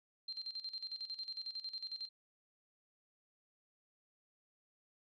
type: tone with tremolo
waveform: sine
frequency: 4158 Hz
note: C8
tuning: 12 cents flat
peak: -39 dBFS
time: 0.28-2.09 s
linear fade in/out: 5 ms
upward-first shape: square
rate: 11 Hz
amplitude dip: 75%
effects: MP3 64 kbps